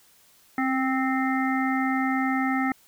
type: harmonic tone with a mistuned harmonic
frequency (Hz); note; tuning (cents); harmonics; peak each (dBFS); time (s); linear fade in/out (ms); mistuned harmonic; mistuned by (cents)
261.6; C4; 0; 1 / 3 / 5 / 7 / 8; -24 / -29 / -31 / -32 / -33; 0.58-2.72; 2; 1; +20
effects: white hiss -58 dBFS RMS until 2.87 s